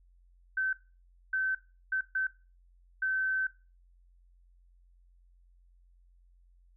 sine tone bursts at uneven times, 1537 Hz, G6, 35 cents flat, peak -27 dBFS, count 5, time 0.57-0.73 / 1.33-1.55 / 1.92-2.01 / 2.15-2.27 / 3.02-3.47 s, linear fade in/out 5 ms, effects noise-tail reverb RT60 0.3 s tail -17 dB re dry + added 44 Hz sine -59 dBFS peak until 6.76 s

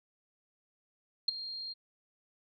sine tone with ADSR envelope, 4214 Hz, C8, 12 cents sharp, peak -21 dBFS, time 1.28-1.74 s, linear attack 6 ms, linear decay 11 ms, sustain -17 dB, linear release 23 ms, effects none

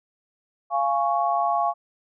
sine chord, Db major, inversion first, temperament just, 693 / 831.5 / 1108.7 Hz, F5 / Ab5 / Db6, -14 / +2 / 0 cents, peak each -23 / -25 / -25 dBFS, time 0.7-1.74 s, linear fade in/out 50 ms, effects none

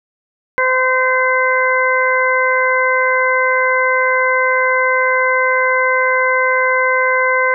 harmonic tone, 514 Hz, C5, 31 cents flat, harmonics 1 / 2 / 3 / 4, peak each -17 / -17 / -17 / -17 dBFS, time 0.58-7.54 s, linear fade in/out 0 ms, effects none

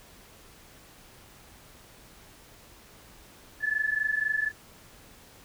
sine tone pair together, 1719 / 1743 Hz, A6 / A6, -41 / -17 cents, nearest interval unison, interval 24 cents, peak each -28 dBFS, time 3.6-4.52 s, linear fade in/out 50 ms, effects pink hiss -53 dBFS RMS until 5.44 s

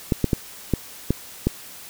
clicks, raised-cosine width 3 ms, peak -5 dBFS, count 6, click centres 0.122 / 0.243 / 0.332 / 0.737 / 1.106 / 1.47 s, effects white hiss -41 dBFS RMS until 1.89 s

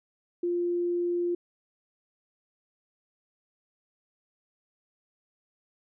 sine tone, 349.2 Hz, F4, in tune, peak -25 dBFS, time 0.43-1.35 s, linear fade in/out 5 ms, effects none

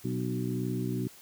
harmonic tone with a mistuned harmonic, 62.2 Hz, B1, 13 cents sharp, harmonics 2 / 3 / 4 / 5 / 6, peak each -33 / -35 / -36 / -37 / -38 dBFS, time 0.04-1.08 s, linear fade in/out 10 ms, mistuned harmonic 5, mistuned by -27 cents, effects white hiss -53 dBFS RMS until 1.21 s

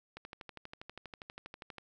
click train, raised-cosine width 0.3 ms, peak -29 dBFS, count 21, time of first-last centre 0.17-1.783 s, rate 12.4 Hz, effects none

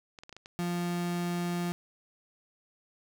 clicks, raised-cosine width 0.2 ms, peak -29 dBFS, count 6, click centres 0.188 / 0.235 / 0.294 / 0.327 / 0.366 / 0.459 s
35% pulse tone, 174.61 Hz, F3, in tune, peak -28 dBFS, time 0.59-1.72 s, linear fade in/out 0 ms
effects none

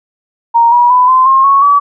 sine tone with pitch steps, 932.3 / 964.6 / 998.1 / 1032.7 / 1068.5 / 1105.5 / 1143.8 Hz, A#5 / B5 / B5 / C6 / C6 / C#6 / D6, 0 / -41 / +18 / -23 / +36 / -5 / -46 cents, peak -4 dBFS, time 0.54-1.8 s, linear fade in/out 20 ms, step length 180 ms, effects none

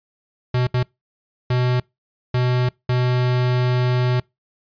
square tone bursts at uneven times, 124.9 Hz, B2, 20 cents sharp, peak -17 dBFS, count 5, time 0.54-0.67 / 0.74-0.83 / 1.5-1.8 / 2.34-2.69 / 2.89-4.2 s, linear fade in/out 5 ms, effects noise-tail reverb RT60 0.2 s tail -25 dB re dry + resampled to 11025 Hz

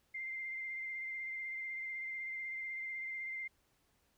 sine tone with vibrato, 2093 Hz, C7, in tune, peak -39 dBFS, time 0.14-3.48 s, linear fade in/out 10 ms, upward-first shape sine, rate 16 Hz, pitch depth 19 cents each way, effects pink hiss -75 dBFS RMS until 4.17 s

